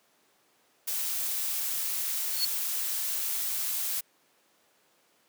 blue noise, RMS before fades -31 dBFS, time 0.87-4.01 s, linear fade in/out 10 ms
triangle tone with exponential growth, 4379 Hz, C#8, 22 cents flat, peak -21 dBFS, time 2.28-2.45 s, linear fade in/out 5 ms, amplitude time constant 35 ms
effects pink hiss -66 dBFS RMS until 5.28 s + high-pass 300 Hz 12 dB/octave

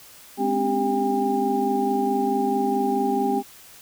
sine tone cluster, 208 / 258.5 / 283.1 / 394.1 / 803 Hz, G#3 / C4 / C#4 / G4 / G5, +3 / -21 / +37 / +9 / +41 cents, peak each -29 / -25 / -32 / -25 / -24 dBFS, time 0.37-3.43 s, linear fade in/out 50 ms, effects white hiss -47 dBFS RMS until 3.81 s

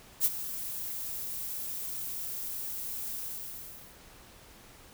violet noise with ADSR envelope, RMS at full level -23 dBFS, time 0.2-3.98 s, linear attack 49 ms, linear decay 38 ms, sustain -14 dB, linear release 820 ms, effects pink hiss -54 dBFS RMS until 4.93 s

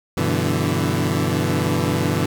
20% pulse chord, E minor seventh, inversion first, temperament equal with one note detuned, 95.98 / 123.47 / 146.83 / 164.81 Hz, G2 / B2 / D3 / E3, -36 / 0 / 0 / 0 cents, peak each -19 dBFS, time 0.17-2.26 s, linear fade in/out 5 ms, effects none

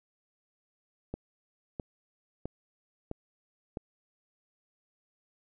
click train, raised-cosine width 2 ms, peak -22 dBFS, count 5, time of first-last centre 1.14-3.772 s, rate 1.52 Hz, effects none

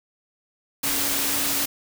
sine tone in noise, 280.9 Hz, C#4, 23 cents sharp, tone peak -35 dBFS, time 0.83-1.66 s, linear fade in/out 10 ms, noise white, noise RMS -24 dBFS, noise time 0.83-1.66 s, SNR -14 dB, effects none

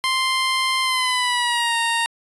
15% pulse tone with pitch glide, 1046.5 to 927 Hz, C6 to A#5, 0 to -10 cents, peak -12 dBFS, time 0.04-2.06 s, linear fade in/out 0 ms, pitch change -210 cents, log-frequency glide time 0.82-1.76 s, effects resampled to 24000 Hz

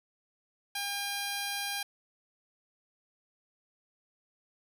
5% pulse tone with notch filter, 805 Hz, G5, 46 cents sharp, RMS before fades -35 dBFS, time 0.75-1.83 s, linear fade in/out 5 ms, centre 7300 Hz, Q 1.7, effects none

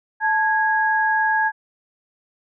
sine tone pair together, 875.1 / 1652 Hz, A5 / G#6, -10 / -10 cents, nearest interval major seventh, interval 1100 cents, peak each -19 dBFS, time 0.2-1.52 s, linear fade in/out 50 ms, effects none

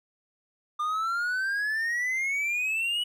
triangle exponential sweep, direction up, 1199 to 2952 Hz, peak -24 dBFS, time 0.79-3.04 s, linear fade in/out 10 ms, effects none

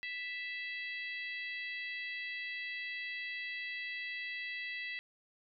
harmonic tone, 659.3 Hz, E5, in tune, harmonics 3 / 4 / 5 / 6 / 7, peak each -40 / -44 / -50 / -52 / -55 dBFS, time 0.03-4.99 s, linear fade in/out 0 ms, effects none

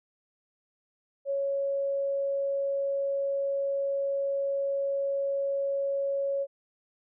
sine tone, 554.4 Hz, C#5, in tune, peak -26 dBFS, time 1.25-6.47 s, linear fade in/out 50 ms, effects none

